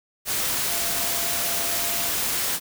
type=tone in noise; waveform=sine; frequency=684 Hz; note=F5; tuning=36 cents flat; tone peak=-36 dBFS; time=0.67-2.14 s; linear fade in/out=50 ms; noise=white; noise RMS=-25 dBFS; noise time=0.25-2.6 s; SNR=-14 dB; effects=none